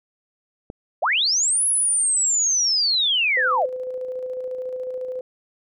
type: click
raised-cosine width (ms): 2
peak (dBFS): -20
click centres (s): 0.701
type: linear two-way sweep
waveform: sine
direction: up then down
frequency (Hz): 488.8 to 10620 to 488.8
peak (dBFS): -17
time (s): 1.02-3.66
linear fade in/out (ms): 10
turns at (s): 1.66
type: tone with tremolo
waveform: sine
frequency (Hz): 509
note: C5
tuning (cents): -48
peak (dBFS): -25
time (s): 3.37-5.21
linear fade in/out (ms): 2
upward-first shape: square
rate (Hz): 14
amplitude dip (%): 30
effects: none